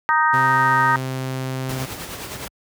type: harmonic tone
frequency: 311.1 Hz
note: D#4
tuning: in tune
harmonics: 3 / 4 / 5 / 6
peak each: -18 / -19 / -21 / -23 dBFS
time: 0.09-0.96 s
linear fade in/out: 0 ms
type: tone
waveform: sawtooth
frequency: 130.81 Hz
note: C3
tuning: in tune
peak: -20 dBFS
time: 0.33-1.86 s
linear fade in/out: 10 ms
type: noise with tremolo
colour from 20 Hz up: pink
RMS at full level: -30 dBFS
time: 1.69-2.48 s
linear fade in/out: 2 ms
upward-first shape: sine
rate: 9.7 Hz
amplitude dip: 45%
effects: high-pass 60 Hz 12 dB/octave